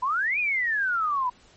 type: exponential two-way sweep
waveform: sine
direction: up then down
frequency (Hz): 968 to 2515 to 968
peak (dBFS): -22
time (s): 0.02-1.3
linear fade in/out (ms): 10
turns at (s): 0.39
effects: pink hiss -56 dBFS RMS until 1.56 s + MP3 32 kbps

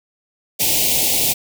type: band-stop noise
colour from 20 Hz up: white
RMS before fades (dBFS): -17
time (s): 0.59-1.34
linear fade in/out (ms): 20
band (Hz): 850 to 2200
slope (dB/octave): 48
effects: none

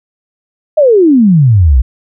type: exponential sweep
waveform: sine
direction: down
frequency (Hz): 639 to 56.7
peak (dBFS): -3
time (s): 0.77-1.82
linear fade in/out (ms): 10
effects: none

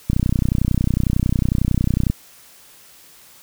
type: click train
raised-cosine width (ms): 5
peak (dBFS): -5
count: 63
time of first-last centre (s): 0.1-2.1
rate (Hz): 31
effects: white hiss -47 dBFS RMS until 3.42 s

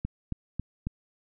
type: click train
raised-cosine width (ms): 5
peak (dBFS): -18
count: 4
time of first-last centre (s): 0.05-0.87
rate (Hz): 3.66
effects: none

